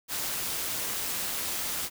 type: noise with amplitude modulation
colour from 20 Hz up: white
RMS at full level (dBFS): -30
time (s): 0.08-1.9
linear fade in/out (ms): 50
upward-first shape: sine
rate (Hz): 180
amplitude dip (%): 45
effects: none